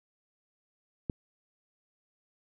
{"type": "click", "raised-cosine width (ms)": 3, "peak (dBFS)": -18, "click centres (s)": 1.098, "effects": []}